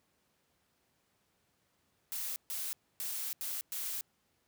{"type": "noise bursts at uneven times", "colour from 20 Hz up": "blue", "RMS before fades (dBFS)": -38, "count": 5, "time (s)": [[2.12, 2.36], [2.5, 2.73], [3, 3.33], [3.41, 3.61], [3.72, 4.01]], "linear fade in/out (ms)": 0, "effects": ["pink hiss -75 dBFS RMS until 4.47 s", "high-pass 80 Hz 12 dB/octave"]}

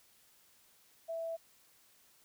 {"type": "tone", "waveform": "sine", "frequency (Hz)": 659.3, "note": "E5", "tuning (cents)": 0, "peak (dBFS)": -36, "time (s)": [1.08, 1.37], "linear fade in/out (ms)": 20, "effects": ["white hiss -66 dBFS RMS until 2.24 s"]}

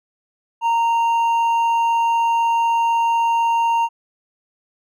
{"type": "tone with hard clipping", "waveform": "sine", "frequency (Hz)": 926, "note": "A#5", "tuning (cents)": -12, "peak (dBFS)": -16, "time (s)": [0.61, 3.89], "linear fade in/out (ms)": 50, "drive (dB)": 4, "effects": []}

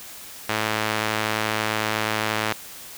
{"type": "tone with band-pass filter", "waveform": "sawtooth", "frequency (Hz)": 108.5, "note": "A2", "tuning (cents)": -24, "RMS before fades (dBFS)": -25, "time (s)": [0.49, 2.53], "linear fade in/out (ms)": 5, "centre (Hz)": 2100, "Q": 0.65, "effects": ["white hiss -40 dBFS RMS until 2.97 s"]}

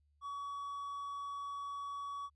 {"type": "tone", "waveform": "triangle", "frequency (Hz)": 1131, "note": "C#6", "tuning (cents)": 34, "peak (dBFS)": -38, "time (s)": [0.21, 2.3], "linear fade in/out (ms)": 50, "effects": ["added 73 Hz sine -70 dBFS peak until 2.35 s", "resampled to 24000 Hz"]}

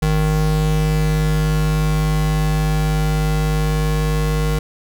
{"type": "tone pair together", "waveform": "square", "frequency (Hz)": [51.71, 155.2], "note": ["G#1", "D#3"], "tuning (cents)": [-7, -4], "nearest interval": "octave + perfect fifth", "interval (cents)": 1903, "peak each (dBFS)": -19, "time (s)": [0.02, 4.59], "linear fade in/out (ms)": 5, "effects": []}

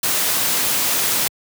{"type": "noise", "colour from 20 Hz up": "white", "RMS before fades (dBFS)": -19, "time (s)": [0.03, 1.28], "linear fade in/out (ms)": 5, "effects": ["high-pass 100 Hz 12 dB/octave"]}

